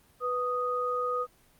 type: tone pair together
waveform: sine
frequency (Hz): 494.7 / 1243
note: B4 / D#6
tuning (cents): +3 / -2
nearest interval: octave + major third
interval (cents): 1595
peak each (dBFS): -31 / -29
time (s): 0.2-1.27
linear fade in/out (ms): 50
effects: pink hiss -62 dBFS RMS until 1.59 s + Opus 32 kbps